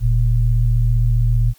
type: tone pair together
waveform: sine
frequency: 41.2 / 116.54 Hz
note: E1 / A#2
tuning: 0 / 0 cents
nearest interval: octave + tritone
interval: 1800 cents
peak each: -15 dBFS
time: 0-1.54 s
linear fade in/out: 50 ms
effects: white hiss -53 dBFS RMS until 1.58 s